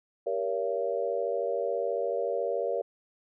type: chord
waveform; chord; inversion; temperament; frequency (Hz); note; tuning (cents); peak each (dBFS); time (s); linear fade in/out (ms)
sine; G diminished seventh; none; just; 392 / 470.4 / 564.5 / 677.4; G4 / Bb4 / Db5 / Fb5; 0 / +16 / +31 / +47; -35 / -31 / -31 / -35; 0.26-2.82; 10
effects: none